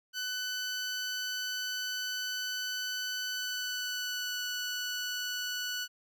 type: tone with pitch glide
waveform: 15% pulse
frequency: 1500 to 1480.2 Hz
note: F#6 to F#6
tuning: +23 to 0 cents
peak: -27 dBFS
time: 0.13-5.88 s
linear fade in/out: 50 ms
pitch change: -23 cents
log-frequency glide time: 3.31-4.44 s
effects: none